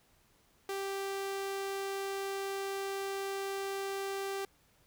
sawtooth tone, 392 Hz, G4, in tune, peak -31 dBFS, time 0.69-4.45 s, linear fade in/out 2 ms, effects pink hiss -68 dBFS RMS until 4.86 s

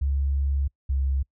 sine tone pair in turn, 69.3 / 67.64 Hz, C#2 / C#2, 0 / -42 cents, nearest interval unison, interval 42 cents, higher first, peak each -21 dBFS, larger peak neither, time 0.01-0.68 / 0.89-1.23 s, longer first, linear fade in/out 10 ms, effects noise-tail reverb RT60 0.1 s tail -26 dB re dry

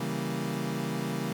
30% pulse chord, C# diminished seventh, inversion none, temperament equal, 138.59 / 164.81 / 196 / 233.1 Hz, C#3 / E3 / G3 / Bb3, 0 / 0 / 0 / 0 cents, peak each -33 dBFS, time 0-1.33 s, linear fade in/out 5 ms, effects 10-bit

